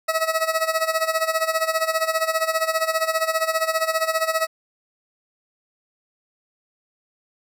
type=tone with tremolo; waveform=20% pulse; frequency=644 Hz; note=E5; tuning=41 cents flat; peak=-12 dBFS; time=0.08-4.47 s; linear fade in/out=10 ms; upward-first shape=sine; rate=15 Hz; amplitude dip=80%; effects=none